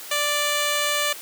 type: tone with notch filter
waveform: 5% pulse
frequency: 587.3 Hz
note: D5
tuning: in tune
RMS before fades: -23 dBFS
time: 0.11-1.13 s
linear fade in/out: 5 ms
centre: 5200 Hz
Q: 1.8
effects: white hiss -38 dBFS RMS until 1.21 s + high-pass 300 Hz 12 dB/octave